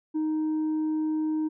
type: tone with tanh clipping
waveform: sine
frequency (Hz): 311.1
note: D#4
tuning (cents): 0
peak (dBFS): -25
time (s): 0.14-1.49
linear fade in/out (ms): 20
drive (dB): 2
effects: none